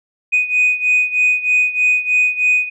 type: beating tone pair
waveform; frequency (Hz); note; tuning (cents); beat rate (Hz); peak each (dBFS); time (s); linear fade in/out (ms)
sine; 2489 / 2492.2; D#7 / D#7; 0 / +2; 3.2; -13 / -16; 0.32-2.7; 20
effects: tanh soft clip ceiling -7 dBFS